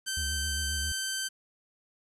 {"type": "tone", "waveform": "10% pulse", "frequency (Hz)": 1549, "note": "G6", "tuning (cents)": -21, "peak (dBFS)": -22, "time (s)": [0.06, 1.29], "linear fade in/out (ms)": 20}
{"type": "tone with vibrato", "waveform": "triangle", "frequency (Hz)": 73, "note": "D2", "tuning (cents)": -10, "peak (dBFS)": -31, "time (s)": [0.17, 0.92], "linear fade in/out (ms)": 0, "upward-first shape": "sine", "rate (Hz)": 7.5, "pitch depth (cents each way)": 110}
{"effects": ["resampled to 32000 Hz", "10-bit"]}